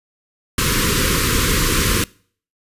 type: band-stop noise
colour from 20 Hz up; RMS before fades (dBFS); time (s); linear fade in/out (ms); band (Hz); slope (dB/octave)
pink; -17; 0.58-2.04; 2; 520 to 990; 96
effects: noise-tail reverb RT60 0.5 s tail -24 dB re dry + resampled to 32000 Hz